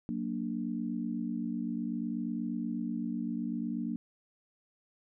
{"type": "chord", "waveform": "sine", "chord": "Gb augmented", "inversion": "none", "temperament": "equal", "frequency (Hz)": [185, 233.1, 293.7], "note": ["Gb3", "Bb3", "D4"], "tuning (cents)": [0, 0, 0], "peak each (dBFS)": [-38, -34, -38], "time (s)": [0.09, 3.96], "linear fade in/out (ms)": 0, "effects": []}